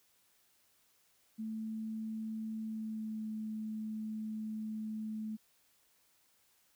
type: tone with pitch glide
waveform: sine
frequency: 220 to 217 Hz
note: A3 to A3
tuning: 0 to -24 cents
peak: -37 dBFS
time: 1.38-5.37 s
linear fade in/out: 20 ms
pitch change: -24 cents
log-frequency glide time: 2.61-3.3 s
effects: white hiss -71 dBFS RMS until 6.75 s